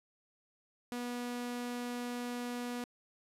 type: tone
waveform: sawtooth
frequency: 243.3 Hz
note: B3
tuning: 26 cents flat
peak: -33 dBFS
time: 0.92-2.84 s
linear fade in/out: 0 ms
effects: resampled to 32000 Hz + 12-bit